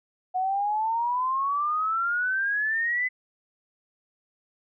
sine exponential sweep, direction up, 731 to 2033 Hz, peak -23 dBFS, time 0.34-3.09 s, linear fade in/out 20 ms, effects none

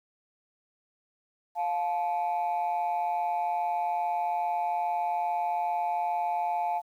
sine tone pair together, 704 / 866.4 Hz, F5 / A5, +14 / -27 cents, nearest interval major third, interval 359 cents, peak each -27 dBFS, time 1.55-6.82 s, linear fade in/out 50 ms, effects tanh soft clip ceiling -23 dBFS + 10-bit

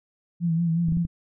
sine tone with vibrato, 167.3 Hz, E3, 26 cents sharp, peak -20 dBFS, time 0.4-1.07 s, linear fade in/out 50 ms, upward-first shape sine, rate 5.5 Hz, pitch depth 52 cents each way
clicks, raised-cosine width 5 ms, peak -19 dBFS, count 4, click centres 0.886 / 0.923 / 0.971 / 1.051 s
effects none

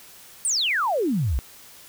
sine exponential sweep, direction down, 9397 to 55 Hz, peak -20 dBFS, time 0.45-1.39 s, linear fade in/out 0 ms, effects white hiss -47 dBFS RMS until 1.88 s

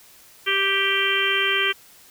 harmonic tone, 392 Hz, G4, in tune, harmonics 1 / 3 / 4 / 5 / 6 / 7 / 8, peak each -28 / -29 / -26 / -26 / -25 / -28 / -24 dBFS, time 0.46-1.73 s, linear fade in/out 20 ms, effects white hiss -50 dBFS RMS until 2.1 s

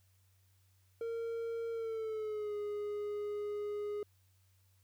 triangle tone with pitch glide, 460 to 414.6 Hz, A#4 to G#4, -23 to -3 cents, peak -34 dBFS, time 1.01-4.03 s, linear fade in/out 2 ms, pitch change -180 cents, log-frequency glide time 1.71-2.55 s, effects added 94 Hz sine -67 dBFS peak until 4.83 s + white hiss -75 dBFS RMS until 4.83 s

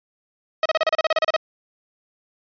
sawtooth tone bursts, 635 Hz, D#5, 35 cents sharp, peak -12 dBFS, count 13, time 0.63-1.364 s, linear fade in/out 2 ms, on 26 ms, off 33 ms, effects resampled to 11025 Hz

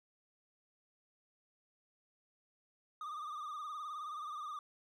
triangle tone with vibrato, 1209 Hz, D6, 50 cents sharp, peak -39 dBFS, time 3.01-4.59 s, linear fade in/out 2 ms, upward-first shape sine, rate 19 Hz, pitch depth 70 cents each way, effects none

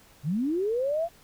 sine linear sweep, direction up, 127.4 to 698.5 Hz, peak -24 dBFS, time 0.23-1.09 s, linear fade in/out 50 ms, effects pink hiss -56 dBFS RMS until 1.23 s

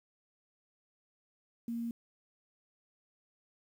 sine tone with quantisation, 233.1 Hz, A#3, in tune, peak -34 dBFS, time 1.68-1.91 s, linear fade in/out 2 ms, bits 10, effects none

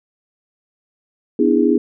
sine chord, E dominant seventh, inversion second, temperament just, 247.2 / 296.7 / 329.6 / 412 Hz, B3 / D4 / E4 / G#4, +2 / +18 / 0 / -14 cents, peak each -17 dBFS, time 1.39-1.78 s, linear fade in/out 5 ms, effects none

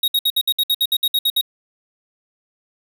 square tone bursts, 3775 Hz, A#7, 21 cents sharp, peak -15 dBFS, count 13, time 0.03-1.412 s, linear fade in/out 5 ms, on 50 ms, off 61 ms, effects none

